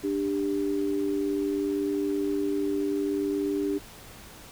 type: tone pair together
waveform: sine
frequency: 295.3 / 395.9 Hz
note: D4 / G4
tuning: +10 / +17 cents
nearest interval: perfect fourth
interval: 507 cents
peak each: -27 / -28 dBFS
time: 0.03-3.79 s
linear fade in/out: 20 ms
effects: pink hiss -47 dBFS RMS until 4.51 s